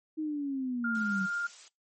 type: linear sweep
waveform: sine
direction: down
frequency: 315.8 to 184.9 Hz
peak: -30 dBFS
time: 0.17-1.27 s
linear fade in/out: 20 ms
type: tone with vibrato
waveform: sine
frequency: 1404 Hz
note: F6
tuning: 9 cents sharp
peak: -30 dBFS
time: 0.84-1.47 s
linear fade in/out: 5 ms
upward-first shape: triangle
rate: 18 Hz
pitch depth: 13 cents each way
type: noise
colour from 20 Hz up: blue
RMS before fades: -46 dBFS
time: 0.95-1.68 s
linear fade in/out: 0 ms
effects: noise-tail reverb RT60 0.2 s tail -23 dB re dry + MP3 32 kbps